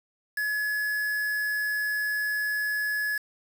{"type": "tone with quantisation", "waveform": "triangle", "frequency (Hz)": 1700, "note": "G#6", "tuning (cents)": 40, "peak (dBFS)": -24, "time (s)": [0.37, 3.18], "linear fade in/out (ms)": 5, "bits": 6, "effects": []}